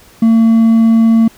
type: tone with hard clipping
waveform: triangle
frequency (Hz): 226.3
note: A3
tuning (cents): +49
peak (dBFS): -6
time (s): 0.22-1.28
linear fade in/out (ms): 5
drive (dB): 5
effects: pink hiss -43 dBFS RMS until 1.37 s